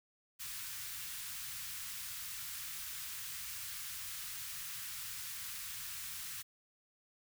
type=band-stop noise; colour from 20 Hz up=white; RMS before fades=-44 dBFS; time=0.39-6.43 s; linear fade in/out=20 ms; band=150 to 1200 Hz; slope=24 dB/octave; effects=none